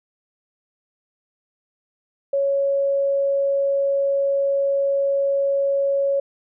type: tone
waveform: sine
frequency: 555 Hz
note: C#5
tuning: 2 cents sharp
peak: -17 dBFS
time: 2.33-6.2 s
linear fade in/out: 5 ms
effects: none